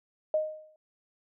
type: tone with exponential decay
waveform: sine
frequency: 620 Hz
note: D#5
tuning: 6 cents flat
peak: -21 dBFS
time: 0.34-0.76 s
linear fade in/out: 2 ms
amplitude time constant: 91 ms
effects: none